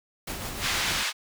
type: noise with tremolo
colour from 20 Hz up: pink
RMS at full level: -33 dBFS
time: 0.27-1.03 s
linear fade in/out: 5 ms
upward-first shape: triangle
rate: 6.6 Hz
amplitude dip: 40%
type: band-pass noise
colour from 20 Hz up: white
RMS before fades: -28 dBFS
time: 0.6-1.13 s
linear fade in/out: 50 ms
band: 1000 to 4300 Hz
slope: 12 dB/octave
effects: none